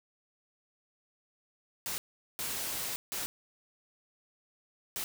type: noise bursts at uneven times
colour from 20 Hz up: white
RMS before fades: -36 dBFS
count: 4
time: 1.86-1.98 / 2.39-2.96 / 3.12-3.26 / 4.96-5.04 s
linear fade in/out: 0 ms
effects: none